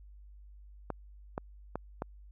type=clicks; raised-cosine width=1 ms; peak=-20 dBFS; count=4; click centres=0.903 / 1.379 / 1.756 / 2.021 s; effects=added 50 Hz sine -50 dBFS peak until 2.31 s

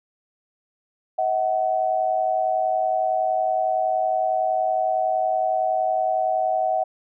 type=tone pair together; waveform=sine; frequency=640 / 750.8 Hz; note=D#5 / F#5; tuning=+49 / +25 cents; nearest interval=minor third; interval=276 cents; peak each=-23 / -21 dBFS; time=1.18-6.84 s; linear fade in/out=10 ms; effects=none

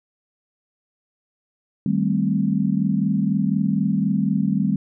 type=chord; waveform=sine; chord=A half-diminished seventh; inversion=second; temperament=equal; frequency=155.56 / 196 / 220 / 261.6 Hz; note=Eb3 / G3 / A3 / C4; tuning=0 / 0 / 0 / 0 cents; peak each=-25 / -20 / -24 / -26 dBFS; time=1.86-4.76 s; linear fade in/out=2 ms; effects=none

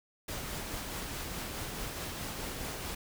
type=noise with tremolo; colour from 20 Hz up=pink; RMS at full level=-38 dBFS; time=0.28-2.95 s; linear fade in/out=5 ms; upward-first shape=sine; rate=4.7 Hz; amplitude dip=25%; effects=none

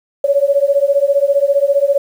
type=beating tone pair; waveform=sine; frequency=554.4 / 569.4 Hz; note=C#5 / C#5; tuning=0 / +46 cents; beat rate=15 Hz; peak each=-13 dBFS; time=0.24-1.98 s; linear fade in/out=5 ms; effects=7-bit

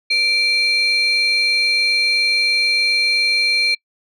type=tone pair together; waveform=sine; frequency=2349 / 4192 Hz; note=D7 / C8; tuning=0 / +2 cents; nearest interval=minor seventh; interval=1002 cents; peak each=-15 dBFS; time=0.1-3.75 s; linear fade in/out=10 ms; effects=noise-tail reverb RT60 0.1 s tail -26 dB re dry + tanh soft clip ceiling -10 dBFS

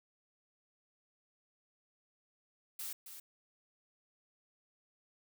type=noise with echo; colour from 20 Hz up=blue; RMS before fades=-42 dBFS; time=2.79-2.93 s; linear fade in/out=5 ms; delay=270 ms; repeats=1; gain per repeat=-8 dB; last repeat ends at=3.2 s; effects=none

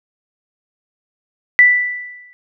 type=tone with exponential decay; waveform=sine; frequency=1975.5 Hz; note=B6; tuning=in tune; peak=-3 dBFS; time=1.59-2.33 s; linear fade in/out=0 ms; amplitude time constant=160 ms; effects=none

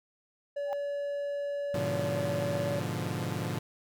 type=tone; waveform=triangle; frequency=571 Hz; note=D5; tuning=49 cents flat; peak=-29 dBFS; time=0.56-2.8 s; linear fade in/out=10 ms
type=tone with exponential growth; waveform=sine; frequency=802 Hz; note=G5; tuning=39 cents sharp; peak=-29 dBFS; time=0.64-0.73 s; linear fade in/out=0 ms; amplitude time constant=19 ms
type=chord; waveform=sawtooth; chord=G# diminished seventh; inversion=none; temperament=equal; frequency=103.83 / 123.47 / 146.83 / 174.61 Hz; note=G#2 / B2 / D3 / F3; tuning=0 / 0 / 0 / 0 cents; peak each=-33 dBFS; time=1.74-3.59 s; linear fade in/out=5 ms
effects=none

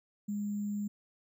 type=tone with sample-and-hold; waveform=sine; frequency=205.6 Hz; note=G#3; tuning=17 cents flat; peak=-32 dBFS; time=0.28-0.88 s; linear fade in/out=10 ms; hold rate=7350 Hz; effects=none

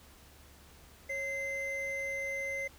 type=tone pair together; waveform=triangle; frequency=548 / 2069 Hz; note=C#5 / C7; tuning=-20 / -20 cents; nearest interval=octave + major seventh; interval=2300 cents; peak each=-38 / -33 dBFS; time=1.09-2.68 s; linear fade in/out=10 ms; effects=added 71 Hz sine -59 dBFS peak until 2.78 s + pink hiss -58 dBFS RMS until 2.78 s

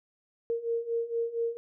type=beating tone pair; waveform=sine; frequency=461.3 / 465.6 Hz; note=A#4 / A#4; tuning=-18 / -2 cents; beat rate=4.3 Hz; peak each=-33 / -30 dBFS; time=0.5-1.57 s; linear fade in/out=0 ms; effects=none

